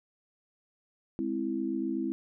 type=chord; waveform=sine; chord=Ab augmented; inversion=none; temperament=equal; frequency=207.7 / 261.6 / 329.6 Hz; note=Ab3 / C4 / E4; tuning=0 / 0 / 0 cents; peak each=-36 / -33 / -32 dBFS; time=1.19-2.12 s; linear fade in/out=0 ms; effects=none